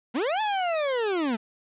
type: linear two-way sweep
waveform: 40% pulse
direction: up then down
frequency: 209.5 to 880 to 209.5 Hz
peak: -23 dBFS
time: 0.14-1.37 s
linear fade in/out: 20 ms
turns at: 0.41 s
effects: resampled to 8000 Hz + 9-bit